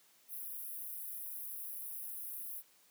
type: high-pass noise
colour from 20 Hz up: white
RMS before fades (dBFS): -44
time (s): 0.28-2.63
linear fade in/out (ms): 50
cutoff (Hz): 10000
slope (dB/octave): 96
effects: white hiss -67 dBFS RMS until 2.9 s + high-pass 150 Hz 12 dB/octave